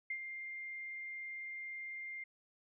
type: tone with ADSR envelope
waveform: sine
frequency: 2106 Hz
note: C7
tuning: 11 cents sharp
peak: -35 dBFS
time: 0.1-2.24 s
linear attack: 5 ms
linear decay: 73 ms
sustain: -7 dB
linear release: 7 ms
effects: none